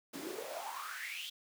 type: noise with high-pass filter sweep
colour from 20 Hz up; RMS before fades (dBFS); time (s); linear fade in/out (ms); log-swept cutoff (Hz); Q
pink; -43; 0.13-1.3; 10; 250 to 3400; 7.5
effects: none